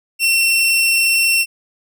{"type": "tone", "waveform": "sawtooth", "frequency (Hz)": 2711, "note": "E7", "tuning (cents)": 48, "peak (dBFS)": -9, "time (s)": [0.19, 1.46], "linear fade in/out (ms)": 50, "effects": []}